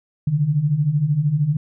sine beating tone pair, 138.59 / 151.59 Hz, C#3 / D#3, 0 / -45 cents, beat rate 13 Hz, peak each -22 / -17 dBFS, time 0.27-1.57 s, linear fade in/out 5 ms, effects none

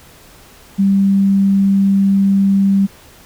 sine tone, 196.3 Hz, G3, 3 cents sharp, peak -9 dBFS, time 0.78-2.87 s, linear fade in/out 20 ms, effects pink hiss -43 dBFS RMS until 3.25 s

